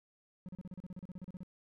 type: tone bursts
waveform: triangle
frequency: 183.1 Hz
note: F#3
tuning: 18 cents flat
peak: -40 dBFS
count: 16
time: 0.46-1.432 s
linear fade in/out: 0 ms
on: 27 ms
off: 36 ms
effects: none